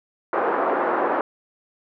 pink band-pass noise, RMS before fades -22 dBFS, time 0.33-1.21 s, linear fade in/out 2 ms, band 350 to 1400 Hz, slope 24 dB/octave, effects none

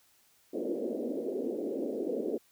white band-pass noise, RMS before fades -34 dBFS, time 0.53-2.38 s, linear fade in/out 10 ms, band 230 to 530 Hz, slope 48 dB/octave, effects white hiss -66 dBFS RMS until 2.51 s

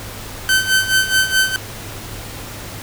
sawtooth tone with tremolo, 1536 Hz, G6, 36 cents flat, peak -7 dBFS, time 0.49-1.56 s, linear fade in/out 0 ms, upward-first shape sine, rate 4.7 Hz, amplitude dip 75%, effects added 104 Hz sine -36 dBFS peak until 2.82 s + pink hiss -32 dBFS RMS until 2.82 s

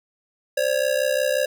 square ring-modulated tone, 554.4 Hz, C#5, in tune, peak -17 dBFS, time 0.57-1.46 s, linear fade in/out 5 ms, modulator 32.8 Hz, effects none

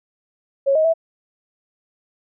sine tone with pitch steps, 550 / 629 / 655 Hz, C#5 / D#5 / E5, -14 / +19 / -11 cents, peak -13 dBFS, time 0.66-0.939 s, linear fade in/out 20 ms, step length 93 ms, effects none

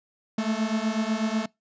45% pulse beating tone pair, 215.5 / 223.6 Hz, A3 / A3, -36 / +28 cents, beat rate 8.1 Hz, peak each -27 dBFS, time 0.38-1.46 s, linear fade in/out 5 ms, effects noise-tail reverb RT60 0.2 s tail -24 dB re dry + resampled to 16000 Hz

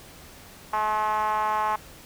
5% pulse tone with band-pass filter, 214.1 Hz, A3, 47 cents flat, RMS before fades -25 dBFS, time 0.73-1.76 s, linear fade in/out 5 ms, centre 950 Hz, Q 7, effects pink hiss -47 dBFS RMS until 2.05 s

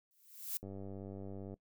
violet noise with exponential growth, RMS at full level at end -36 dBFS, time 0.11-0.57 s, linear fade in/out 0 ms, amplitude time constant 99 ms
click train, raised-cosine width 2 ms, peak -34 dBFS, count 90, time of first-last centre 0.63-1.54 s, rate 97.8 Hz
effects noise-tail reverb RT60 0.1 s tail -20 dB re dry

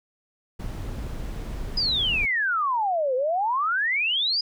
brown noise, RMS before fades -32 dBFS, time 0.59-2.26 s, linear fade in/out 10 ms
sine exponential two-way sweep, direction down then up, 5040 to 493.9 to 5040 Hz, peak -21 dBFS, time 1.77-4.41 s, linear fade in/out 5 ms, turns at 3.15 s
effects none

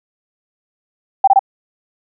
sine tone bursts, 782 Hz, G5, 4 cents flat, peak -5 dBFS, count 3, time 1.24-1.393 s, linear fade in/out 5 ms, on 35 ms, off 24 ms, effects none

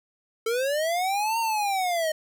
square linear two-way sweep, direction up then down, 440 to 926 to 615 Hz, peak -24 dBFS, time 0.46-2.12 s, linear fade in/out 5 ms, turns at 1.39 s, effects none

